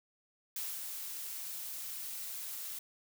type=noise with ADSR envelope; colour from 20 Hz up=blue; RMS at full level=-38 dBFS; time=0.56-2.79 s; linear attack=3 ms; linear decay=240 ms; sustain=-4 dB; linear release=5 ms; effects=none